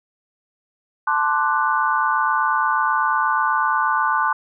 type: chord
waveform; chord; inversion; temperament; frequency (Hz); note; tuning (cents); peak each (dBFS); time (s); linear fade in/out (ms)
sine; D dominant seventh; second; equal with one note detuned; 880 / 1046.5 / 1174.7 / 1485.1; A5 / C6 / D6 / F#6; 0 / 0 / 0 / +6; -22; 1.07-4.33; 5
effects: none